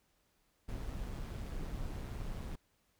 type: noise with amplitude modulation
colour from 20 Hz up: brown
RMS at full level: -39 dBFS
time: 0.68-2.56 s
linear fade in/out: 10 ms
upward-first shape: sine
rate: 138 Hz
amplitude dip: 40%
effects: pink hiss -75 dBFS RMS until 2.99 s